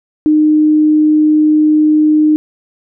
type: tone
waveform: sine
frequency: 305.9 Hz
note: D#4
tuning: 29 cents flat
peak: -6 dBFS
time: 0.26-2.36 s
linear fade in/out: 0 ms
effects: none